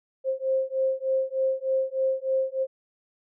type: beating tone pair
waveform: sine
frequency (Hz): 527 / 530.3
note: C5 / C5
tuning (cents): +12 / +23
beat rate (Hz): 3.3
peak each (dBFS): -26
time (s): 0.24-2.67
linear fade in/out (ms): 50
effects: none